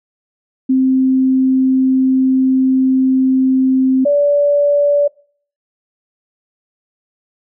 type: tone pair in turn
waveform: sine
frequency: 261.6 / 577.5 Hz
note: C4 / D5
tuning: 0 / -29 cents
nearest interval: octave + major second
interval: 1371 cents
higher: second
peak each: -9 dBFS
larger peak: neither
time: 0.69-4.05 / 4.05-5.08 s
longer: first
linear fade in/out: 10 ms
effects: noise-tail reverb RT60 0.5 s tail -23 dB re dry